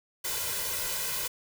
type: noise with comb filter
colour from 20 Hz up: white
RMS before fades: -32 dBFS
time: 0.24-1.28 s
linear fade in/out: 10 ms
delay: 2 ms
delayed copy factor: +0.8
effects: none